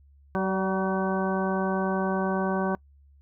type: harmonic tone with a mistuned harmonic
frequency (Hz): 189.8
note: F#3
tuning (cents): +44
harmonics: 1 / 2 / 3 / 4 / 5 / 6 / 8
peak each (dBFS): -27 / -30 / -32 / -33 / -34 / -35 / -36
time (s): 0.35-2.75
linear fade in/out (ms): 0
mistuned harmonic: 3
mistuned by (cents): +24
effects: noise-tail reverb RT60 0.1 s tail -25 dB re dry + added 70 Hz sine -53 dBFS peak until 3.21 s